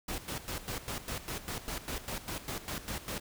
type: noise with tremolo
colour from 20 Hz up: pink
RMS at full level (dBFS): -37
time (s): 0.08-3.2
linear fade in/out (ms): 5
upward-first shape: square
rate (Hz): 5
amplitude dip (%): 75
effects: none